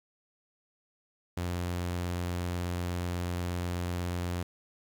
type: tone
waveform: sawtooth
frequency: 88.2 Hz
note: F2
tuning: 18 cents sharp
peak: -27 dBFS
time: 1.37-4.43 s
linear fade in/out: 5 ms
effects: 10-bit